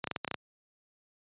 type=clicks; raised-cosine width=0.3 ms; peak=-16 dBFS; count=8; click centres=0.042 / 0.073 / 0.113 / 0.162 / 0.247 / 0.278 / 0.313 / 0.343 s; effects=high-pass 100 Hz 12 dB/octave + resampled to 8000 Hz